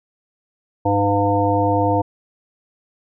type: harmonic tone with a mistuned harmonic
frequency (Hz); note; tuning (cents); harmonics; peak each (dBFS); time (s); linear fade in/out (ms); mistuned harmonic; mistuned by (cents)
100.6; G2; +45; 1 / 3 / 5 / 7 / 9; -21 / -21 / -21 / -21 / -21; 0.85-2.02; 10; 3; +18
effects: none